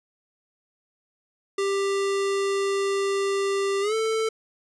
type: tone with pitch glide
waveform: square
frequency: 394.8 to 443.1 Hz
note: G4 to A4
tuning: +12 to +12 cents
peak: -23 dBFS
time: 1.58-4.29 s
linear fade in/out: 5 ms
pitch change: +200 cents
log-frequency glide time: 3.81-3.94 s
effects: resampled to 22050 Hz + 10-bit